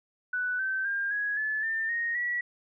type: tone with pitch steps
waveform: sine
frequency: 1488 / 1544.9 / 1604 / 1665.4 / 1729.1 / 1795.3 / 1864 / 1935.3 Hz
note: F#6 / G6 / G6 / G#6 / A6 / A6 / A#6 / B6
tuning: +9 / -26 / +39 / +4 / -31 / +34 / -1 / -36 cents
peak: -27 dBFS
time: 0.33-2.41 s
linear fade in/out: 5 ms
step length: 260 ms
effects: none